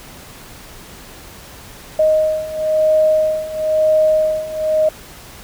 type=beating tone pair; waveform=sine; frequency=622.3 / 623.3 Hz; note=D#5 / D#5; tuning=0 / +3 cents; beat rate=1 Hz; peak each=-17 / -14 dBFS; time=1.99-4.89 s; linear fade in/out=5 ms; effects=pink hiss -38 dBFS RMS until 5.43 s